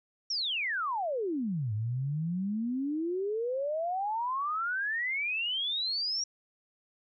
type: exponential two-way sweep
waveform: sine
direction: down then up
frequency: 5720 to 103.2 to 5720 Hz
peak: -29 dBFS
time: 0.3-6.24 s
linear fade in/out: 5 ms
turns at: 1.73 s
effects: none